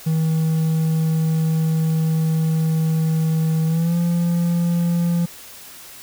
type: tone with pitch glide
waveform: triangle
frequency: 160 to 171.48 Hz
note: D#3 to F3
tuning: +49 to -31 cents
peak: -14 dBFS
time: 0.06-5.26 s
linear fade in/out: 10 ms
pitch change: +120 cents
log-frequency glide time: 3.66-3.96 s
effects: white hiss -40 dBFS RMS until 6.02 s